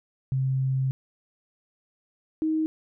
sine tone pair in turn, 132.4 / 314.9 Hz, C3 / D#4, +21 / +21 cents, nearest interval octave + minor third, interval 1500 cents, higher second, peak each -22 dBFS, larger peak neither, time 0.32-0.91 / 2.42-2.66 s, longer first, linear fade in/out 0 ms, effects none

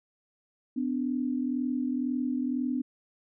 sine tone pair together, 251.7 / 293.7 Hz, B3 / D4, +33 / 0 cents, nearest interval minor third, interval 267 cents, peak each -28 / -32 dBFS, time 0.76-2.82 s, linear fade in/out 10 ms, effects none

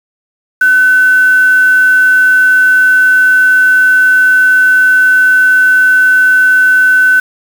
sine tone with quantisation, 1511 Hz, F#6, 36 cents sharp, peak -4 dBFS, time 0.61-7.2 s, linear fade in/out 5 ms, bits 4, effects none

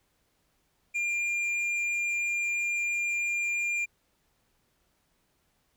sine tone with hard clipping, 2399 Hz, D7, 36 cents sharp, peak -28 dBFS, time 0.94-3.86 s, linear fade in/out 20 ms, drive 5 dB, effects pink hiss -72 dBFS RMS until 5.76 s

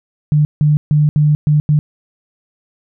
sine tone bursts at uneven times, 149.9 Hz, D3, 36 cents sharp, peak -8 dBFS, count 6, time 0.32-0.45 / 0.61-0.77 / 0.91-1.09 / 1.16-1.35 / 1.47-1.6 / 1.69-1.79 s, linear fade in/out 0 ms, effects none

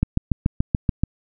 click train, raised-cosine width 5 ms, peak -5 dBFS, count 8, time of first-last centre 0.03-1.036 s, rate 6.96 Hz, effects none

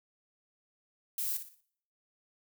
violet noise with echo, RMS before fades -34 dBFS, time 1.18-1.37 s, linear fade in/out 2 ms, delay 59 ms, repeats 4, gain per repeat -9 dB, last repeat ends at 1.606 s, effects noise-tail reverb RT60 0.6 s tail -21 dB re dry

